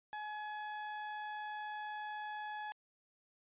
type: tone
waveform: 30% pulse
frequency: 846 Hz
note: G#5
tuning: 32 cents sharp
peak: -38 dBFS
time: 0.13-2.72 s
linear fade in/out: 0 ms
effects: resampled to 8000 Hz